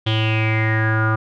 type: tone with low-pass filter sweep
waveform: square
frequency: 110 Hz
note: A2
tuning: in tune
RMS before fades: -18 dBFS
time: 0.06-1.16 s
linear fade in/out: 10 ms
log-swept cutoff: 3300 to 1300 Hz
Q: 8.7
effects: none